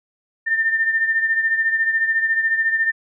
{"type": "beating tone pair", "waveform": "sine", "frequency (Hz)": [1800, 1814], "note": ["A6", "A#6"], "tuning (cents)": [39, -48], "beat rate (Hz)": 14, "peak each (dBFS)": [-17, -24], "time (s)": [0.46, 2.92], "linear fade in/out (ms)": 20, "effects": []}